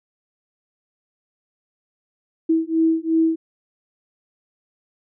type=beating tone pair; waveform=sine; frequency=323 / 325.8 Hz; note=E4 / E4; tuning=-35 / -20 cents; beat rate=2.8 Hz; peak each=-19 dBFS; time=2.49-3.36 s; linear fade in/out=10 ms; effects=none